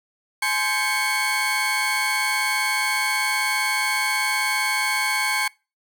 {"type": "tone cluster", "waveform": "35% pulse", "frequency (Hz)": [847, 1038, 1579, 2215], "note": ["G#5", "C6", "G6", "C#7"], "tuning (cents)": [34, -14, 12, -2], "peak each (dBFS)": [-27, -27, -27, -21], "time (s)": [0.42, 5.48], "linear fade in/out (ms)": 5, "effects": ["noise-tail reverb RT60 0.3 s tail -25 dB re dry"]}